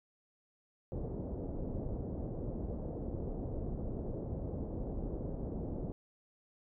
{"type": "low-pass noise", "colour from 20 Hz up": "pink", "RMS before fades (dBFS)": -39, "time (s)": [0.92, 5.92], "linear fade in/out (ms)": 0, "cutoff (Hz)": 570, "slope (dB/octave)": 24, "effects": []}